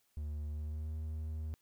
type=tone with pitch glide; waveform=triangle; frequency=75 to 78.05 Hz; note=D2 to D#2; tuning=+37 to +6 cents; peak=-35 dBFS; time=0.17-1.54 s; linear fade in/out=0 ms; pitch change=+69 cents; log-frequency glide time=0.5-0.94 s; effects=white hiss -75 dBFS RMS until 1.61 s